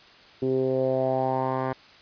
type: tone with low-pass filter sweep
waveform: 10% pulse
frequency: 130.81 Hz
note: C3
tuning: in tune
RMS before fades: -25 dBFS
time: 0.42-1.73 s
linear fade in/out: 5 ms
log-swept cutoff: 350 to 1300 Hz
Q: 4
effects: white hiss -51 dBFS RMS until 2.01 s + resampled to 11025 Hz